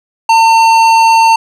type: tone with tanh clipping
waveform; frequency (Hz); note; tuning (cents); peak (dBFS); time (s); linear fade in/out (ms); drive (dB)
sine; 904; A5; +47; -6; 0.29-1.36; 5; 15
effects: none